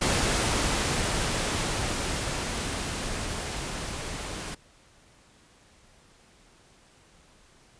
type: noise with level ramp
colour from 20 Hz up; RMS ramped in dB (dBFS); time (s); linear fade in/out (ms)
pink; -24 to -36; 0.01-4.55; 10
effects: pink hiss -58 dBFS RMS until 7.79 s + resampled to 22050 Hz